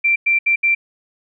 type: tone bursts at uneven times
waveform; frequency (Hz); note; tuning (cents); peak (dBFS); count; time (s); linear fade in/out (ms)
sine; 2355; D7; +4; -12; 4; 0.04-0.16 / 0.26-0.39 / 0.46-0.56 / 0.63-0.75; 10
effects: none